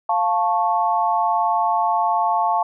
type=chord; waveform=sine; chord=F augmented; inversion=none; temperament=equal with one note detuned; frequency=698.5 / 880 / 1101.1 Hz; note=F5 / A5 / C#6; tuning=0 / 0 / -12 cents; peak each=-21 / -19 / -23 dBFS; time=0.09-2.63 s; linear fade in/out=5 ms; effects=none